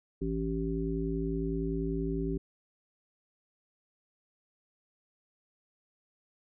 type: harmonic tone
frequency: 55.3 Hz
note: A1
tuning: 9 cents sharp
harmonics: 1 / 3 / 5 / 7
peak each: -35 / -35 / -35 / -35 dBFS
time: 0.21-2.38 s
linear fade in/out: 10 ms
effects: none